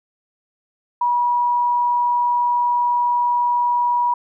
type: tone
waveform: sine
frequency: 967 Hz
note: B5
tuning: 37 cents flat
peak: -15 dBFS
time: 1.01-4.14 s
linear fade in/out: 5 ms
effects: none